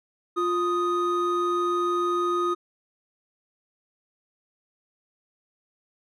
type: tone pair together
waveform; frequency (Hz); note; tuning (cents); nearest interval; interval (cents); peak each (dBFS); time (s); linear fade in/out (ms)
triangle; 351.1 / 1244.7; F4 / D#6; +9 / 0; octave + minor seventh; 2191; -23; 0.36-2.55; 20
effects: none